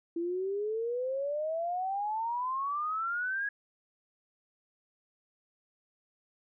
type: exponential sweep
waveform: sine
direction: up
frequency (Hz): 332.4 to 1672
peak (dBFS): -30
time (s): 0.16-3.49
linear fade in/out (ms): 5
effects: none